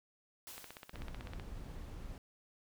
white noise with exponential decay, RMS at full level -48 dBFS, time 0.47-1.39 s, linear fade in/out 0 ms, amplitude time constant 200 ms
click train, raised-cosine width 0.3 ms, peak -31 dBFS, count 14, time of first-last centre 0.58-1.398 s, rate 15.9 Hz
brown noise, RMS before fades -46 dBFS, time 0.93-2.18 s, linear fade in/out 2 ms
effects none

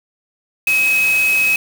sine tone in noise, 2550 Hz, D#7, 42 cents sharp, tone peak -12 dBFS, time 0.67-1.56 s, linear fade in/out 2 ms, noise white, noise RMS -26 dBFS, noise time 0.67-1.56 s, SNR +11 dB, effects none

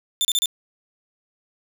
sawtooth tone bursts, 3556 Hz, A7, 18 cents sharp, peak -15 dBFS, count 4, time 0.21-0.458 s, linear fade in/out 0 ms, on 38 ms, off 32 ms, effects none

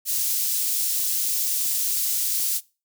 white high-pass noise, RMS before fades -24 dBFS, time 0.05-2.61 s, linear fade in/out 50 ms, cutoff 5300 Hz, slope 12 dB/octave, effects noise-tail reverb RT60 0.3 s tail -21 dB re dry

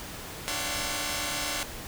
5% pulse tone cluster, 295.3 / 558 / 682 / 756 / 1059 Hz, D4 / C#5 / F5 / F#5 / C6, +10 / +11 / -41 / +37 / +21 cents, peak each -25 dBFS, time 0.48-1.63 s, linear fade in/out 0 ms, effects pink hiss -40 dBFS RMS until 1.87 s

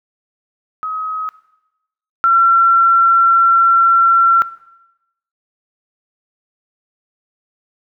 sine tone pair in turn, 1270 / 1358 Hz, D#6 / F6, +35 / -49 cents, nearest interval minor second, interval 116 cents, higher second, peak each -19 / -8 dBFS, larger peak second, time 0.83-1.29 / 2.24-4.42 s, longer second, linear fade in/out 0 ms, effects noise-tail reverb RT60 0.9 s tail -17 dB re dry

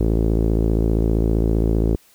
sawtooth tone with low-pass filter, 55.2 Hz, A1, 6 cents sharp, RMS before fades -18 dBFS, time 0-1.96 s, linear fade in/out 5 ms, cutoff 390 Hz, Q 2.4, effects white hiss -54 dBFS RMS until 2.14 s

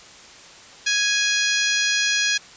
harmonic tone, 830.6 Hz, G#5, in tune, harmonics 2 / 3 / 4 / 5 / 6 / 7 / 8, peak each -23 / -25 / -26 / -27 / -28 / -28 / -29 dBFS, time 0.86-2.38 s, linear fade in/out 10 ms, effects white hiss -44 dBFS RMS until 2.56 s + resampled to 16000 Hz

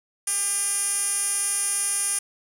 10% pulse tone with band-pass filter, 401.6 Hz, G4, 42 cents sharp, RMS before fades -25 dBFS, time 0.27-2.19 s, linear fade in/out 5 ms, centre 9400 Hz, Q 5.1, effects none

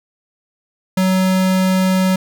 square tone, 187.2 Hz, F#3, 20 cents sharp, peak -13 dBFS, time 0.97-2.16 s, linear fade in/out 5 ms, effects none

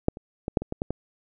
clicks, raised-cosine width 2 ms, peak -6 / -25 / -15 / -6 / -20 / -16 / -13 / -14 dBFS, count 8, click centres 0.084 / 0.171 / 0.481 / 0.572 / 0.62 / 0.724 / 0.819 / 0.906 s, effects none

